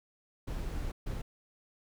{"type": "noise bursts at uneven times", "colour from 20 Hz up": "brown", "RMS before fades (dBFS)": -36, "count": 2, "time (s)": [[0.47, 0.92], [1.06, 1.22]], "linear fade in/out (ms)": 10, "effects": []}